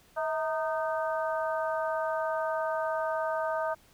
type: harmonic tone with a mistuned harmonic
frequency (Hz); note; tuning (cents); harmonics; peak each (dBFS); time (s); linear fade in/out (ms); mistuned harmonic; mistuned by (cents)
308.2; D#4; -16; 2 / 3 / 4 / 5; -30 / -34 / -36 / -38; 0.16-3.75; 20; 2; +69
effects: pink hiss -61 dBFS RMS until 3.93 s